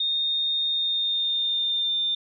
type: tone with pitch glide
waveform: sine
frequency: 3674 to 3600 Hz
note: A#7 to A7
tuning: -26 to +39 cents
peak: -22 dBFS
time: 0-2.15 s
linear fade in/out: 5 ms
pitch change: -35 cents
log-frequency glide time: 0.67-1.94 s
effects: none